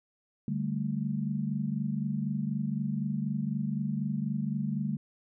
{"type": "chord", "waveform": "sine", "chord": "D suspended fourth", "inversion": "none", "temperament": "equal", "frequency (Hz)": [146.83, 196, 220], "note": ["D3", "G3", "A3"], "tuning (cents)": [0, 0, 0], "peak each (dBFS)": -33, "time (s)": [0.48, 4.97], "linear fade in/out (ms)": 2, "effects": []}